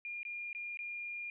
sine tone with dropouts, 2412 Hz, D7, 46 cents sharp, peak -39 dBFS, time 0.05-1.3 s, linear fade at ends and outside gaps 1 ms, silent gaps 0.231-0.251 / 0.53-0.549 / 0.772-0.79 s, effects none

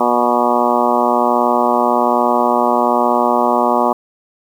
harmonic tone with a mistuned harmonic, 121.2 Hz, B2, 32 cents flat, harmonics 2 / 3 / 4 / 5 / 6 / 7 / 8 / 9 / 10, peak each -20 / -21 / -22 / -19 / -19 / -19 / -19 / -20 / -25 dBFS, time 0-3.93 s, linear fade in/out 5 ms, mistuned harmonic 9, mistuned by +29 cents, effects 7-bit

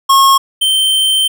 square tone pair in turn, 1087 / 3113 Hz, C#6 / G7, -34 / -13 cents, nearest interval octave + tritone, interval 1821 cents, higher second, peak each -6 / -10 dBFS, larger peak first, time 0.09-0.38 / 0.61-1.28 s, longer second, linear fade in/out 10 ms, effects none

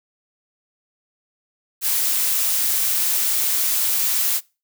blue noise, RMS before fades -20 dBFS, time 1.81-4.41 s, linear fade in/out 50 ms, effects noise-tail reverb RT60 0.3 s tail -24 dB re dry

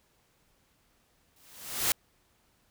white noise with exponential growth, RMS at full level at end -24 dBFS, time 1.36-1.92 s, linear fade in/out 2 ms, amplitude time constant 120 ms, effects pink hiss -69 dBFS RMS until 2.7 s

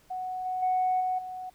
sine tone with level steps, 740 Hz, F#5, in tune, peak -31 / -28 / -22 / -25 / -35 dBFS, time 0.1-1.5 s, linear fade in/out 10 ms, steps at 0.45 / 0.62 / 1 / 1.18 s, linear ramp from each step 10 ms, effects tanh soft clip ceiling -19 dBFS + pink hiss -62 dBFS RMS until 1.54 s

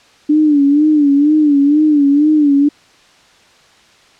sine tone with vibrato, 293.7 Hz, D4, in tune, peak -7 dBFS, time 0.29-2.69 s, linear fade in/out 10 ms, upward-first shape sine, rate 2.1 Hz, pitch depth 87 cents each way, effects white hiss -47 dBFS RMS until 4.19 s + low-pass 5000 Hz 12 dB/octave

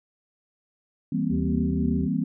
sine chord, C dominant seventh, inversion first, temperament just, 163.52 / 196.22 / 235.5 / 261.6 Hz, E3 / G3 / Bb3 / C4, -14 / +2 / +18 / 0 cents, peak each -28 dBFS, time 1.12-2.24 s, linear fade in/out 5 ms
harmonic tone, 77.4 Hz, D#2, 9 cents flat, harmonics 1 / 3 / 5, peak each -29 / -34 / -36 dBFS, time 1.29-2.09 s, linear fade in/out 50 ms
effects none

